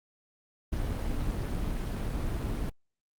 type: noise with amplitude modulation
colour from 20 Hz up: brown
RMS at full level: -29 dBFS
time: 0.72-2.7 s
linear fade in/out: 10 ms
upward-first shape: sine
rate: 263 Hz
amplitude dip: 45%
effects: Opus 32 kbps